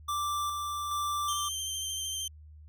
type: tone with tremolo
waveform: square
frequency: 1174.7 Hz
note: D6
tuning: in tune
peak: -30 dBFS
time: 0.08-1.49 s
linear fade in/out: 10 ms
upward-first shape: square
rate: 1.2 Hz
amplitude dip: 30%
type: tone with vibrato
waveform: 20% pulse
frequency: 3137 Hz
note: G7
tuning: 1 cent sharp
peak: -27 dBFS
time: 1.28-2.28 s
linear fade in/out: 5 ms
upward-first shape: sine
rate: 13 Hz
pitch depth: 19 cents each way
effects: added 76 Hz sine -48 dBFS peak until 2.68 s